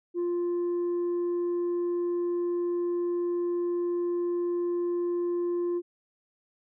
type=tone; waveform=sine; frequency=349.2 Hz; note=F4; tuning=in tune; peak=-23 dBFS; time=0.14-5.82 s; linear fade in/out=50 ms; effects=tanh soft clip ceiling -25 dBFS

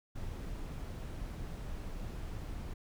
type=noise; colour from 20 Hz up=brown; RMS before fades=-41 dBFS; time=0.15-2.74 s; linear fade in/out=10 ms; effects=none

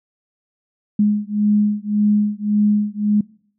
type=beating tone pair; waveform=sine; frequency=207.7 / 209.5 Hz; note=G#3 / G#3; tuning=0 / +15 cents; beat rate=1.8 Hz; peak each=-17 dBFS; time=0.99-3.21 s; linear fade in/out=5 ms; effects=noise-tail reverb RT60 0.6 s tail -24 dB re dry

